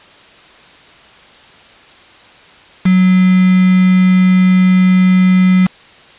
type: tone with quantisation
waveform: sine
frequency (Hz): 185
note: F#3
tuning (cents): 0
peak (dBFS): -6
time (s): 2.85-5.67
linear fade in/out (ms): 10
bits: 3
effects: white hiss -41 dBFS RMS until 6.18 s + resampled to 8000 Hz